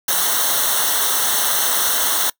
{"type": "noise with comb filter", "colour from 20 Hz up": "white", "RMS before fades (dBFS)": -18, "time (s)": [0.08, 2.3], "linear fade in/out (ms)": 5, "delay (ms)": 0.41, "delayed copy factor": -1, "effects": ["noise-tail reverb RT60 0.1 s tail -23 dB re dry"]}